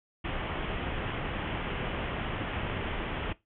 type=low-pass noise; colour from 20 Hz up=pink; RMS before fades=-34 dBFS; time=0.24-3.33 s; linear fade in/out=10 ms; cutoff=3300 Hz; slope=96 dB/octave; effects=noise-tail reverb RT60 0.2 s tail -19 dB re dry